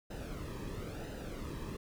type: noise with flanger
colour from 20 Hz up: brown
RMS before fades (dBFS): -42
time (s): 0.1-1.77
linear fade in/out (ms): 10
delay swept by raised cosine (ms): 0.88 to 1.41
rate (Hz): 1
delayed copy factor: -0.65
effects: none